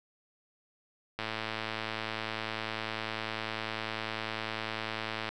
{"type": "click train", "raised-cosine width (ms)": 0.3, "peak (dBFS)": -18, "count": 452, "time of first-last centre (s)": [1.19, 5.29], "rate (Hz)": 110, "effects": []}